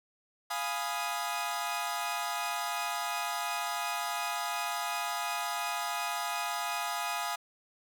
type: chord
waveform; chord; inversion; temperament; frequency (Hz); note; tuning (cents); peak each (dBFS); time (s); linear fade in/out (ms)
sawtooth; F half-diminished seventh; none; equal; 698.5 / 830.6 / 987.8 / 1244.5; F5 / Ab5 / Cb6 / Eb6; 0 / 0 / 0 / 0; -34 / -33 / -36 / -33; 0.5-7.36; 10
effects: none